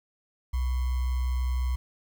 sine tone with sample-and-hold, 62.9 Hz, B1, 32 cents sharp, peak -24 dBFS, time 0.53-1.76 s, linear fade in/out 10 ms, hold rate 1050 Hz, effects none

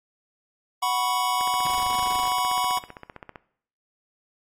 square chord, F# suspended fourth, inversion none, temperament just, 740 / 986.7 / 1110 Hz, F#5 / B5 / C#6, 0 / -2 / +2 cents, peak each -28 / -26 / -28 dBFS, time 0.82-2.79 s, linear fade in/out 10 ms
click train, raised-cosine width 0.5 ms, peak -23 dBFS, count 31, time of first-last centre 1.41-3.358 s, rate 15.4 Hz
pink noise bursts, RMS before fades -36 dBFS, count 16, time 1.65-2.286 s, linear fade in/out 5 ms, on 21 ms, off 20 ms
effects noise-tail reverb RT60 0.6 s tail -18 dB re dry + AAC 48 kbps

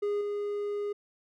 triangle tone with level steps, 410.9 Hz, G#4, 18 cents flat, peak -25 / -28 dBFS, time 0.02-0.93 s, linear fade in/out 10 ms, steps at 0.21 s, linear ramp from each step 2 ms, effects none

